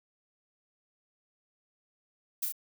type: noise with echo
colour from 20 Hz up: violet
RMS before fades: -30 dBFS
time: 2.42-2.46 s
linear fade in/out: 10 ms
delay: 32 ms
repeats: 2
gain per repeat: -3 dB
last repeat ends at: 2.524 s
effects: none